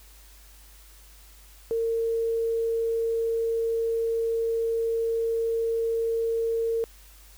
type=tone; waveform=sine; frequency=456.6 Hz; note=A#4; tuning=36 cents flat; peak=-23 dBFS; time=1.71-6.84 s; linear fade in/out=0 ms; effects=added 50 Hz sine -50 dBFS peak until 7.37 s + white hiss -54 dBFS RMS until 7.37 s